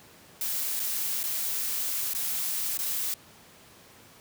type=noise with dropouts; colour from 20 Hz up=blue; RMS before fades=-30 dBFS; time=0.41-3.14 s; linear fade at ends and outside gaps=2 ms; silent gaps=0.796-0.799 / 1.232-1.238 / 2.136-2.148 / 2.774-2.789 s; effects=pink hiss -53 dBFS RMS until 4.2 s + high-pass 100 Hz 12 dB/octave